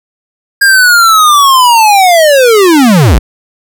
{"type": "linear sweep", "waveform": "square", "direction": "down", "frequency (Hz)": [1627, 38.89], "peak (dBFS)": -3, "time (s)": [0.61, 3.19], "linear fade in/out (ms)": 10, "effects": []}